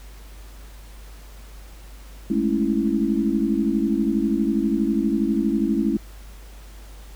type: chord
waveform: sine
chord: A major seventh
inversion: third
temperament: equal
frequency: 207.7 / 220 / 277.2 / 329.6 Hz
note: G#3 / A3 / C#4 / E4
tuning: 0 / 0 / 0 / 0 cents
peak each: -24 dBFS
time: 2.3-5.97 s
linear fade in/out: 5 ms
effects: added 50 Hz sine -39 dBFS peak until 7.15 s + pink hiss -49 dBFS RMS until 7.15 s